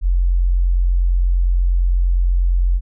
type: tone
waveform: sine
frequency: 44.3 Hz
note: F1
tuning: 25 cents sharp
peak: -12 dBFS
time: 0.01-2.81 s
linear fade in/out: 50 ms
effects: none